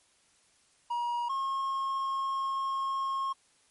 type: tone pair in turn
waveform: triangle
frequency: 955 / 1080.3 Hz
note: A#5 / C#6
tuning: +42 / -45 cents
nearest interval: major second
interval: 213 cents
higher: second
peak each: -27 dBFS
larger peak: neither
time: 0.9-1.29 / 1.29-3.33 s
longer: second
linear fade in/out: 10 ms
effects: white hiss -66 dBFS RMS until 3.7 s + MP3 48 kbps